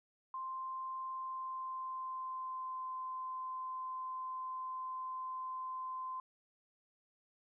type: tone with pitch glide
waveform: sine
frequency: 1046.5 to 1034.5 Hz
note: C6 to C6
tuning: 0 to -20 cents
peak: -39 dBFS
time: 0.34-6.2 s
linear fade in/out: 2 ms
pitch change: -20 cents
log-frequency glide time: 1.1-2.89 s
effects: none